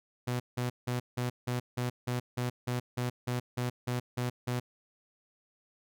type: tone bursts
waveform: sawtooth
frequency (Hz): 123.47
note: B2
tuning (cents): 0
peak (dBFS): -26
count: 15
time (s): 0.27-4.6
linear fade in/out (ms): 10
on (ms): 130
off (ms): 170
effects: none